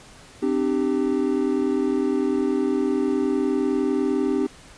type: chord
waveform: triangle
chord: C suspended second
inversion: none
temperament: equal with one note detuned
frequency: 261.6 / 301.4 / 392 Hz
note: C4 / D4 / G4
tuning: 0 / +45 / 0 cents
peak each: -22 dBFS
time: 0.42-4.47 s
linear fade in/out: 10 ms
effects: pink hiss -47 dBFS RMS until 4.77 s + resampled to 22050 Hz